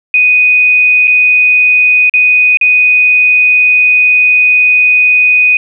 sine tone with dropouts, 2489 Hz, D#7, in tune, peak -4 dBFS, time 0.14-5.57 s, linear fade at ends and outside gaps 2 ms, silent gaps 1.073-1.078 / 2.096-2.138 / 2.572-2.612 s, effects none

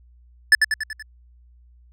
square tone with echo, 1743 Hz, A6, 17 cents flat, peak -9 dBFS, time 0.52-0.55 s, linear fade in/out 2 ms, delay 95 ms, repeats 5, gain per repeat -5 dB, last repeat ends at 1.025 s, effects added 60 Hz sine -49 dBFS peak until 1.92 s + low-pass 9000 Hz 12 dB/octave

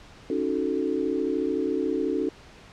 sine chord, D# half-diminished seventh, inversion third, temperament equal, 277.2 / 311.1 / 370 / 440 Hz, C#4 / D#4 / F#4 / A4, 0 / 0 / 0 / 0 cents, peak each -29 dBFS, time 0.3-2.29 s, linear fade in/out 2 ms, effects pink hiss -49 dBFS RMS until 2.72 s + low-pass 5000 Hz 12 dB/octave

